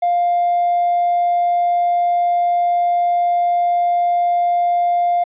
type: tone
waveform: triangle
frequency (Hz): 701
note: F5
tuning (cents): +6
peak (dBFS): -10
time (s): 0.02-5.24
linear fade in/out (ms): 10
effects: tanh soft clip ceiling -10 dBFS + resampled to 8000 Hz

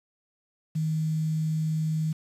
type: tone with quantisation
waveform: sine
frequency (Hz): 157.3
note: D#3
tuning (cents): +19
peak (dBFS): -24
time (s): 0.75-2.13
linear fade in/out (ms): 10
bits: 8
effects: resampled to 32000 Hz

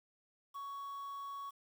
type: tone with quantisation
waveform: triangle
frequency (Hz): 1116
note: C#6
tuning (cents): +11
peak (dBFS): -40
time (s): 0.54-1.51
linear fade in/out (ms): 20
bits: 10
effects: none

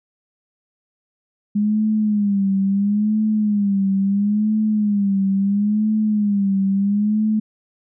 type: tone with vibrato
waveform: sine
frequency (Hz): 204.8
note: G#3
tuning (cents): -24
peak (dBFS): -15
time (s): 1.55-7.4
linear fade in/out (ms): 10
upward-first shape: sine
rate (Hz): 0.74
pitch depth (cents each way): 93
effects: none

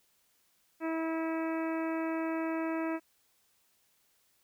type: harmonic tone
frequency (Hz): 324.1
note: E4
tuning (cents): -29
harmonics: 1 / 2 / 3 / 4 / 5 / 6 / 7 / 8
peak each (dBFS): -32 / -38 / -42 / -44 / -46 / -48 / -49 / -50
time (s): 0.8-3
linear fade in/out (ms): 50
effects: white hiss -71 dBFS RMS until 4.43 s

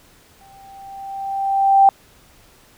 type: tone with exponential growth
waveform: sine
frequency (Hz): 784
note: G5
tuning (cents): 0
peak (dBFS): -6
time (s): 0.41-1.89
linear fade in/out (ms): 1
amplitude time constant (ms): 320
effects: pink hiss -51 dBFS RMS until 2.77 s

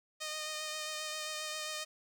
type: tone with vibrato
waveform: 5% pulse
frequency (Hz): 616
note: D#5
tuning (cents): -17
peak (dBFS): -26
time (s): 0.2-1.85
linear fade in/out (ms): 20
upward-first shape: triangle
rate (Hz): 7.5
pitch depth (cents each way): 18
effects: none

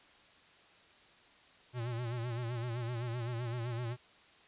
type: tone with vibrato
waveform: square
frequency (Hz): 119.5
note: A#2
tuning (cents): +43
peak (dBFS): -36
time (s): 1.73-3.97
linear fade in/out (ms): 50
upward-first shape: sine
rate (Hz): 7.8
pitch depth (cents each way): 82
effects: white hiss -61 dBFS RMS until 4.47 s + resampled to 8000 Hz

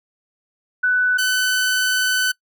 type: tone pair in turn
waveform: sine / sawtooth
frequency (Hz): 1493 / 1506.9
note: F#6 / F#6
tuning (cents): +15 / +31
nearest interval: unison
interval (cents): 16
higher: second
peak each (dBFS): -14 / -13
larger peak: second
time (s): 0.83-1.18 / 1.18-2.32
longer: second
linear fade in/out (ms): 10
effects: noise-tail reverb RT60 0.1 s tail -24 dB re dry

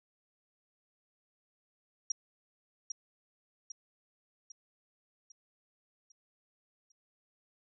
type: tone with echo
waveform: sine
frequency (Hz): 5700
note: F8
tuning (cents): +34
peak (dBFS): -28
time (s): 2.1-2.12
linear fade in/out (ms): 5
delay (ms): 800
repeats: 6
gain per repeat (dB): -6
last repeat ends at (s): 6.92
effects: none

